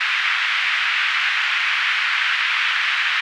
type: band-pass noise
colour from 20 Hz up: white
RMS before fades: -20 dBFS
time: 0-3.21 s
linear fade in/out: 10 ms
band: 1400 to 2700 Hz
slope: 24 dB/octave
effects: none